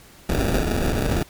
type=noise with sample-and-hold; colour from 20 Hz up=pink; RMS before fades=-21 dBFS; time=0.29-1.23 s; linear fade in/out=5 ms; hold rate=1050 Hz; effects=pink hiss -48 dBFS RMS until 1.29 s + MP3 96 kbps